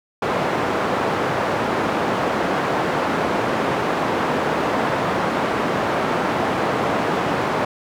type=band-pass noise; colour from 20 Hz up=white; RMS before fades=-21 dBFS; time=0.22-7.65 s; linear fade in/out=5 ms; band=140 to 1000 Hz; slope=12 dB/octave; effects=none